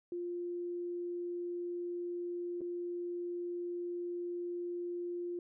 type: tone with dropouts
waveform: sine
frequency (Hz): 350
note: F4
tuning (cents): +4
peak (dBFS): -36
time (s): 0.12-5.39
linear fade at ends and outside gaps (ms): 2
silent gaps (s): 2.608-2.615
effects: none